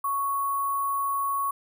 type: tone with sample-and-hold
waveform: sine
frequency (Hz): 1108.7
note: C#6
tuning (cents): 0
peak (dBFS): -24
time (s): 0.04-1.51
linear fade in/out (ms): 5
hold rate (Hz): 11025
effects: none